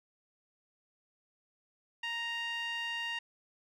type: tone with band-pass filter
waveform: sawtooth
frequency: 932.3 Hz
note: A#5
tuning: in tune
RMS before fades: -37 dBFS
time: 2.03-3.19 s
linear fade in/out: 5 ms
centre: 2400 Hz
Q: 5.5
effects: none